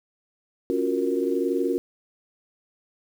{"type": "chord", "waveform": "sine", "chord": "Gb major seventh", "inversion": "second", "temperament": "equal", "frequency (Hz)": [277.2, 349.2, 370, 466.2], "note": ["Db4", "F4", "Gb4", "Bb4"], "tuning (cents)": [0, 0, 0, 0], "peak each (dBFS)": -27, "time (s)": [0.7, 1.78], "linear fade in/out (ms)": 0, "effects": ["8-bit"]}